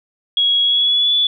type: tone with pitch glide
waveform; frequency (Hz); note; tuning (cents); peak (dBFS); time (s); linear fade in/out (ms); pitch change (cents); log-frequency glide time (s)
sine; 3322 to 3449; G#7 to A7; 0 to -35; -12; 0.37-1.27; 2; +65; 0.63-1.14
effects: none